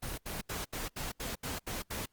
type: noise bursts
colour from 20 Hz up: pink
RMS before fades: -38 dBFS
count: 9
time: 0.02-2.06 s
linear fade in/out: 10 ms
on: 160 ms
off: 75 ms
effects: pink hiss -75 dBFS RMS until 2.12 s + Opus 24 kbps